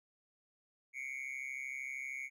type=tone with amplitude modulation; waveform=triangle; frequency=2217 Hz; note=C#7; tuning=in tune; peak=-34 dBFS; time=0.93-2.3 s; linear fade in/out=50 ms; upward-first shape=sine; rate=133 Hz; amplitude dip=95%; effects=none